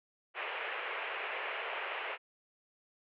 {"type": "band-pass noise", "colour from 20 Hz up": "white", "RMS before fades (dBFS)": -39, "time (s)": [0.34, 2.18], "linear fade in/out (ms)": 50, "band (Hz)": [400, 2800], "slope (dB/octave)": 48, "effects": []}